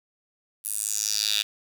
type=tone with high-pass filter sweep; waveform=10% pulse; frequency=105.2 Hz; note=G#2; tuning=23 cents sharp; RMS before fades=-27 dBFS; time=0.64-1.43 s; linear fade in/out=20 ms; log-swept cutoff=11000 to 3300 Hz; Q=3.3; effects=8-bit